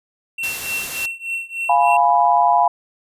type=tone with tremolo; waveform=triangle; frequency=2713 Hz; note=E7; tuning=49 cents sharp; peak=-18 dBFS; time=0.38-1.97 s; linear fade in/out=5 ms; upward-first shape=triangle; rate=3.4 Hz; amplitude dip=95%
type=noise; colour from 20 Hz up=white; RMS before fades=-28 dBFS; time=0.43-1.06 s; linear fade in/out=5 ms
type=chord; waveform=sine; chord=F diminished; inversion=none; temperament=equal; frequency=698.5 / 830.6 / 987.8 Hz; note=F5 / Ab5 / Cb6; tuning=0 / 0 / 0 cents; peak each=-16 dBFS; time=1.69-2.68 s; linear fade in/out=5 ms
effects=resampled to 32000 Hz